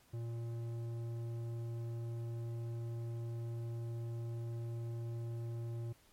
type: tone with low-pass filter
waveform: square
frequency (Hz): 116.54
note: A#2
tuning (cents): 0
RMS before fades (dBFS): -41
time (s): 0.13-5.93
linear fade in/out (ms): 10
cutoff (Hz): 490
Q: 0.56
effects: pink hiss -67 dBFS RMS until 6.12 s + MP3 64 kbps